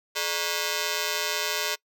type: ring-modulated tone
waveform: 5% pulse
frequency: 514 Hz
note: C5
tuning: 31 cents flat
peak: -11 dBFS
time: 0.15-1.76 s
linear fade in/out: 20 ms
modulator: 85.7 Hz
effects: noise-tail reverb RT60 0.1 s tail -24 dB re dry